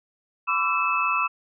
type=tone cluster; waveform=sine; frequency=1008 / 1153 / 1337 / 2610 Hz; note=B5 / D6 / E6 / E7; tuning=+35 / -32 / +24 / -18 cents; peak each=-28 / -26 / -26 / -25 dBFS; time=0.47-1.28 s; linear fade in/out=20 ms; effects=none